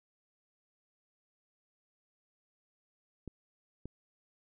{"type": "clicks", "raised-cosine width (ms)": 3, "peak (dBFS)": -29, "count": 2, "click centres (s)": [3.277, 3.856], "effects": []}